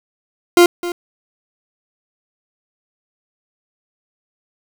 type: tone with echo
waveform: 40% pulse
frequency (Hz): 349.2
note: F4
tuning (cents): 0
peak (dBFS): -5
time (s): 0.57-0.66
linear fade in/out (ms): 2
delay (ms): 260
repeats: 1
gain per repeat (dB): -15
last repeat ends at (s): 0.92
effects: 7-bit